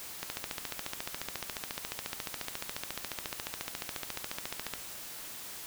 click train, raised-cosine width 0.2 ms, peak -17 dBFS, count 65, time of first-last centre 0.23-4.737 s, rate 14.2 Hz, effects white hiss -44 dBFS RMS until 5.66 s

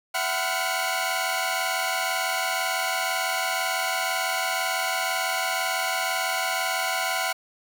sawtooth tone cluster, 666 / 752 / 1010 / 1428 / 2218 Hz, E5 / F#5 / B5 / F6 / C#7, +18 / +28 / +39 / +38 / 0 cents, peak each -28 / -25 / -29 / -27 / -28 dBFS, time 0.14-7.33 s, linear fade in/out 10 ms, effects none

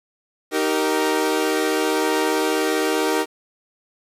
sawtooth chord, Eb major, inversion none, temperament equal with one note detuned, 311.1 / 386.4 / 466.2 Hz, Eb4 / G4 / Bb4, 0 / -25 / 0 cents, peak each -19 dBFS, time 0.51-3.26 s, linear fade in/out 50 ms, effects resampled to 32000 Hz + 8-bit

